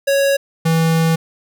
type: tone pair in turn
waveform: square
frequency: 554.4 / 163.21 Hz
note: C#5 / E3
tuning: 0 / -17 cents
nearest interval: octave + major sixth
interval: 2117 cents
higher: first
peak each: -13 dBFS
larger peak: neither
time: 0.07-0.37 / 0.65-1.16 s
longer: second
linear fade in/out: 10 ms
effects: none